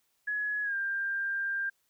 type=tone with pitch glide; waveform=sine; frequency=1687 to 1592.3 Hz; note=G#6 to G6; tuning=+27 to +27 cents; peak=-29 dBFS; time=0.27-1.7 s; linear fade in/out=10 ms; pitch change=-100 cents; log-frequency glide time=0.63-0.75 s; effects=white hiss -74 dBFS RMS until 1.89 s